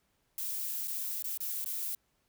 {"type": "noise with dropouts", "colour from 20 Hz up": "violet", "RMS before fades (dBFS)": -36, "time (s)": [0.38, 1.95], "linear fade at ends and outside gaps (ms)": 2, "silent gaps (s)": [[0.875, 0.879], [1.224, 1.242], [1.375, 1.404], [1.645, 1.659]], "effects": ["pink hiss -75 dBFS RMS until 2.28 s"]}